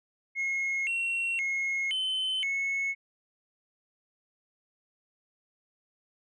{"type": "tone with pitch steps", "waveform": "sine", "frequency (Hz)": [2163, 2729, 2163, 3057, 2195], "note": ["C#7", "F7", "C#7", "G7", "C#7"], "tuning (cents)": [-43, -41, -43, -44, -18], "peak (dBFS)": -25, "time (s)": [0.35, 2.95], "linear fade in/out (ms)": 50, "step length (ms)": 520, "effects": ["tanh soft clip ceiling -26 dBFS"]}